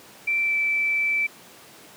sine tone with pitch glide, 2342 to 2323 Hz, D7 to D7, -5 to -20 cents, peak -20 dBFS, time 0.27-1.27 s, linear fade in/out 10 ms, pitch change -15 cents, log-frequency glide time 0.4-0.55 s, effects pink hiss -47 dBFS RMS until 1.96 s + high-pass 200 Hz 12 dB/octave

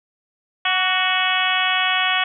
harmonic tone with a mistuned harmonic, 370 Hz, F#4, in tune, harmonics 2 / 3 / 4 / 5 / 6 / 7 / 8 / 9, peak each -25 / -25 / -25 / -25 / -25 / -25 / -25 / -25 dBFS, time 0.65-2.24 s, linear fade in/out 5 ms, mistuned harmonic 3, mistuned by +31 cents, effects none

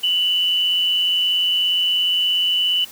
sine tone pair together, 2806 / 2983 Hz, F7 / F#7, +8 / +13 cents, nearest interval minor second, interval 105 cents, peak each -26 / -16 dBFS, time 0.03-2.85 s, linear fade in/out 10 ms, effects white hiss -41 dBFS RMS until 2.91 s

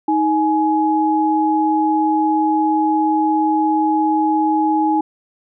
sine tone pair together, 314.3 / 840 Hz, D#4 / G#5, +18 / +19 cents, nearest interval octave + perfect fourth, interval 1701 cents, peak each -16 dBFS, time 0.08-5.01 s, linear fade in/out 5 ms, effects none

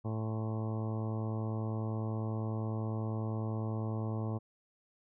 harmonic tone with a mistuned harmonic, 110 Hz, A2, in tune, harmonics 1 / 2 / 3 / 4 / 5 / 6 / 7 / 8 / 9 / 10, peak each -34 / -40 / -44 / -46 / -48 / -50 / -51 / -52 / -53 / -54 dBFS, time 0.04-4.39 s, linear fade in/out 20 ms, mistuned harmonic 9, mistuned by +59 cents, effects none

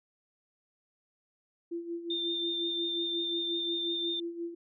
sine tone with tremolo, 340 Hz, F4, 46 cents flat, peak -32 dBFS, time 1.71-4.55 s, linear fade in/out 10 ms, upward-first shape sine, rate 5.6 Hz, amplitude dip 65%
sine tone with vibrato, 3600 Hz, A7, 39 cents sharp, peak -31 dBFS, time 2.1-4.2 s, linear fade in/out 5 ms, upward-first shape sine, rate 5.6 Hz, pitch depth 15 cents each way
effects none

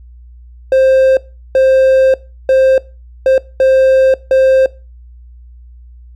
triangle tone bursts at uneven times, 527 Hz, C5, 12 cents sharp, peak -4 dBFS, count 6, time 0.72-1.17 / 1.55-2.14 / 2.49-2.78 / 3.26-3.38 / 3.6-4.14 / 4.31-4.66 s, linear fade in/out 2 ms, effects noise-tail reverb RT60 0.3 s tail -21 dB re dry + added 60 Hz sine -34 dBFS peak until 6.15 s

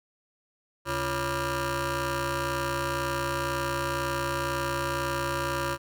15% pulse ring-modulated tone, 210 Hz, G#3, 19 cents sharp, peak -18 dBFS, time 0.85-5.78 s, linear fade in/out 50 ms, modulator 766 Hz, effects none

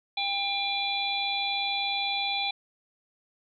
harmonic tone with a mistuned harmonic, 797 Hz, G5, 28 cents sharp, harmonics 1 / 3 / 4 / 5, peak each -32 / -32 / -32 / -32 dBFS, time 0.17-2.51 s, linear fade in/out 5 ms, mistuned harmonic 4, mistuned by +130 cents, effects none

